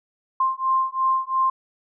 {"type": "beating tone pair", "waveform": "sine", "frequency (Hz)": [1051, 1053.9], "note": ["C6", "C6"], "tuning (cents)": [7, 12], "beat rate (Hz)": 2.9, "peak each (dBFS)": -22, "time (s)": [0.4, 1.5], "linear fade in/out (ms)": 5, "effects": []}